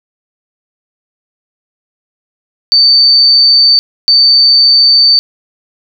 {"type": "tone bursts at uneven times", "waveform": "sine", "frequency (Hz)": 4567, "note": "D8", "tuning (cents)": -49, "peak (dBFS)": -3, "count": 2, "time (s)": [[2.72, 3.79], [4.08, 5.19]], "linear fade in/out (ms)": 0, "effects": []}